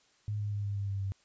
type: tone with pitch steps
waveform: sine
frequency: 104.8 / 103.54 / 102.29 / 101.05 / 99.84 / 98.63 / 97.44 Hz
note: G#2 / G#2 / G#2 / G#2 / G2 / G2 / G2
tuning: +16 / -5 / -26 / -47 / +32 / +11 / -10 cents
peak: -31 dBFS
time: 0.28-1.12 s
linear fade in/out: 0 ms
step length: 120 ms
effects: white hiss -67 dBFS RMS until 1.24 s + resampled to 16000 Hz